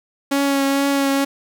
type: tone with vibrato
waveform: sawtooth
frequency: 277.2 Hz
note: C#4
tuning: in tune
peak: -12 dBFS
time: 0.31-1.25 s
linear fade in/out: 10 ms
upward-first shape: triangle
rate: 2.2 Hz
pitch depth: 20 cents each way
effects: 9-bit